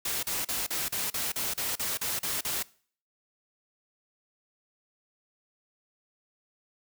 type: noise bursts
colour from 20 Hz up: white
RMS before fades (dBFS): -31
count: 12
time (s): 0.05-2.628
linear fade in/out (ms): 5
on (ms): 180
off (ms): 38
effects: noise-tail reverb RT60 0.5 s tail -22 dB re dry